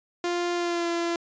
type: tone with pitch glide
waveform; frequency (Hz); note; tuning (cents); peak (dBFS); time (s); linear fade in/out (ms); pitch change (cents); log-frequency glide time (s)
sawtooth; 349.2 to 340.4; F4 to F4; 0 to -44; -21; 0.24-1.16; 2; -44; 0.55-0.88
effects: resampled to 16000 Hz